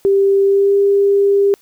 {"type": "tone with pitch glide", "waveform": "sine", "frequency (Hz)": [394, 399.5], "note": ["G4", "G4"], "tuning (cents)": [9, 33], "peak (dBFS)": -9, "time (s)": [0.05, 1.54], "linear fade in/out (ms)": 0, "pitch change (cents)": 24, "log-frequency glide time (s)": [0.44, 0.75], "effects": ["white hiss -53 dBFS RMS until 1.61 s"]}